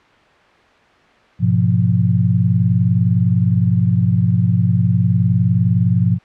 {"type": "chord", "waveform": "sine", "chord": "F diminished", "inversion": "first", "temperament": "equal", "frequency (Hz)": [103.83, 123.47, 174.61], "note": ["Ab2", "Cb3", "F3"], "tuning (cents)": [0, 0, 0], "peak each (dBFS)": -16, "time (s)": [1.39, 6.19], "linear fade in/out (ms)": 50, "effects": ["white hiss -49 dBFS RMS until 6.24 s", "low-pass 2000 Hz 12 dB/octave"]}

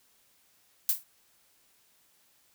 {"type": "noise with exponential decay", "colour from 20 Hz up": "violet", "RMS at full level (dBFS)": -21, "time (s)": [0.89, 1.04], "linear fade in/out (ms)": 2, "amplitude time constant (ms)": 32, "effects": ["white hiss -66 dBFS RMS until 2.54 s"]}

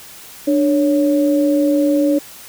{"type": "tone pair together", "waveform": "sine", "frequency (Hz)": [295.6, 558], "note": ["D4", "C#5"], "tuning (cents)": [11, 11], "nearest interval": "major seventh", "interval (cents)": 1100, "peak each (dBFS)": [-13, -17], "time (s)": [0.47, 2.19], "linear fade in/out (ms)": 10, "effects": ["white hiss -38 dBFS RMS until 2.48 s"]}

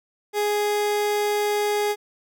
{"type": "tone", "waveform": "30% pulse", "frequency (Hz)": 415.3, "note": "G#4", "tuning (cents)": 0, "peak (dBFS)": -18, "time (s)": [0.33, 1.96], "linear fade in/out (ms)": 50, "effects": []}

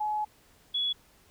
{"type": "tone pair in turn", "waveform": "sine", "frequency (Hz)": [848, 3384], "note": ["G#5", "G#7"], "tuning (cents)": [36, 32], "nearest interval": "2 octaves", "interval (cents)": 2396, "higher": "second", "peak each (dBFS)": [-27, -26], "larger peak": "second", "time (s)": [[0, 0.25], [0.74, 0.93]], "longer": "first", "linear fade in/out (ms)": 10, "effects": ["pink hiss -61 dBFS RMS until 1.3 s"]}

